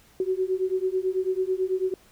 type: beating tone pair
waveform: sine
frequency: 370 / 379.1 Hz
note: F#4 / F#4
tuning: 0 / +42 cents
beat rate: 9.1 Hz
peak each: -26 dBFS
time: 0.2-1.94 s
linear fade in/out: 2 ms
effects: pink hiss -57 dBFS RMS until 2.11 s